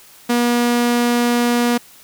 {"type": "tone", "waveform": "sawtooth", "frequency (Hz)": 240, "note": "B3", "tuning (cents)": -49, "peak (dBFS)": -10, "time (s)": [0.29, 1.78], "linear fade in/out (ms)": 10, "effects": ["white hiss -45 dBFS RMS until 2.03 s"]}